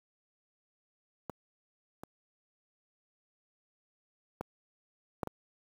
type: clicks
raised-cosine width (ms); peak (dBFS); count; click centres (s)
1; -23 / -29 / -22 / -17 / -22; 5; 1.297 / 2.035 / 4.41 / 5.232 / 5.273
effects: high-pass 80 Hz 12 dB/octave + 8-bit